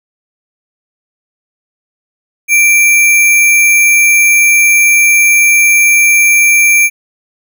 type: tone with sample-and-hold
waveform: sine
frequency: 2349 Hz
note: D7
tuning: in tune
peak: -4 dBFS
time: 2.48-6.9 s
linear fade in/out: 50 ms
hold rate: 8820 Hz
effects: none